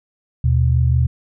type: tone pair together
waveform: sine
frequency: 77.95 / 123.5 Hz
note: D#2 / B2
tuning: +4 / 0 cents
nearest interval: minor sixth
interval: 796 cents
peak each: -15 dBFS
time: 0.44-1.07 s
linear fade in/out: 5 ms
effects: none